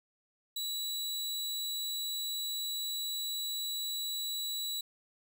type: tone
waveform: sawtooth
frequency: 3927 Hz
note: B7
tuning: 11 cents flat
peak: -31 dBFS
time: 0.56-4.81 s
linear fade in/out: 5 ms
effects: none